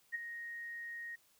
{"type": "tone with ADSR envelope", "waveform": "sine", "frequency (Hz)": 1870, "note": "A#6", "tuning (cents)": 5, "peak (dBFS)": -33, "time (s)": [0.12, 1.16], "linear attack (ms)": 28, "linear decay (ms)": 19, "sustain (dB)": -9, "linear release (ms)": 13, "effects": ["white hiss -70 dBFS RMS until 1.39 s"]}